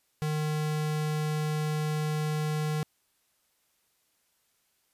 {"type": "tone", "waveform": "square", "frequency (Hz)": 152.8, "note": "D#3", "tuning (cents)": -31, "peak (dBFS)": -28, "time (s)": [0.22, 2.83], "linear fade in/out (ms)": 0, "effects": ["white hiss -72 dBFS RMS until 4.93 s", "resampled to 32000 Hz"]}